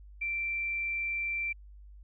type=tone; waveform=sine; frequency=2349 Hz; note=D7; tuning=in tune; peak=-30 dBFS; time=0.21-1.53 s; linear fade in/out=10 ms; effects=added 50 Hz sine -48 dBFS peak until 2.03 s